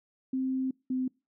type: tone pair in turn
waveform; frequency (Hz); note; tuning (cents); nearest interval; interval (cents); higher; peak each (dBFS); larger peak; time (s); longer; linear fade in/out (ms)
sine; 261.6 / 257.4; C4 / C4; 0 / -28; unison; 28; first; -27; neither; 0.33-0.71 / 0.9-1.08; first; 5
effects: noise-tail reverb RT60 0.3 s tail -26 dB re dry